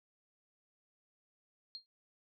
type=tone with exponential decay; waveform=sine; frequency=4219 Hz; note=C8; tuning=14 cents sharp; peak=-39 dBFS; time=1.75-1.86 s; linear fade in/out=0 ms; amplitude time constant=22 ms; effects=none